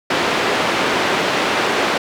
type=band-pass noise; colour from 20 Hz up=pink; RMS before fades=-18 dBFS; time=0.1-1.98 s; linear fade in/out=5 ms; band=310 to 3300 Hz; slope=12 dB/octave; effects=none